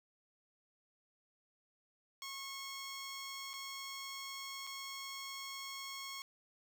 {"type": "tone with dropouts", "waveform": "10% pulse", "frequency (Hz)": 1092, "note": "C#6", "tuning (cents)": -26, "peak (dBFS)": -35, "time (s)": [2.22, 6.22], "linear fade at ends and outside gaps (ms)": 1, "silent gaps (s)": [[3.533, 3.538], [4.668, 4.672]], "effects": []}